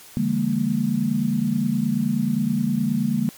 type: tone cluster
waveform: sine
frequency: 143.5 / 165.7 / 201.7 / 231.2 Hz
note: D3 / E3 / G3 / A#3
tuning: -40 / +9 / +50 / -14 cents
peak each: -27 / -29 / -23 / -22 dBFS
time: 0.17-3.29 s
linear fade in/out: 0 ms
effects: white hiss -45 dBFS RMS until 3.37 s + MP3 96 kbps